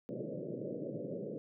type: band-pass noise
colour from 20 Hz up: white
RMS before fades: -41 dBFS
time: 0.09-1.38 s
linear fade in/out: 0 ms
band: 120 to 590 Hz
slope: 96 dB/octave
effects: none